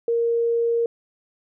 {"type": "tone", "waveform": "sine", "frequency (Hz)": 466.2, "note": "A#4", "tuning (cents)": 0, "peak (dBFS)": -18, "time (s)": [0.08, 0.86], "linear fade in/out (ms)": 2, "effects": []}